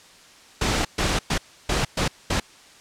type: noise bursts at uneven times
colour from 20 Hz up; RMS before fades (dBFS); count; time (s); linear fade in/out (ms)
pink; -22; 6; 0.61-0.85 / 0.98-1.19 / 1.3-1.38 / 1.69-1.85 / 1.97-2.08 / 2.3-2.4; 5
effects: white hiss -49 dBFS RMS until 2.8 s + low-pass 7000 Hz 12 dB/octave